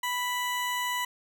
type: tone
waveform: 20% pulse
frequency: 987.8 Hz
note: B5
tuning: in tune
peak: -23 dBFS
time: 0.03-1.05 s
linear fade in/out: 5 ms
effects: none